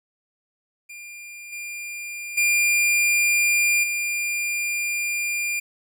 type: tone with level steps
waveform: 45% pulse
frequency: 2400 Hz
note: D7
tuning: 37 cents sharp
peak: -37 / -31 / -17 / -23 dBFS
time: 0.89-5.6 s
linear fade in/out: 10 ms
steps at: 1.52 / 2.37 / 3.83 s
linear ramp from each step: 10 ms
effects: none